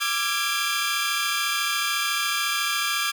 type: tone cluster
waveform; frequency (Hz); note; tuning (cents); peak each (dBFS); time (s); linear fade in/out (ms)
20% pulse; 1178 / 1356 / 1646 / 2390 / 3117; D6 / E6 / G#6 / D7 / G7; +5 / +49 / -16 / +30 / -11; -23 / -26 / -23 / -26 / -28; 0-3.12; 20
effects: none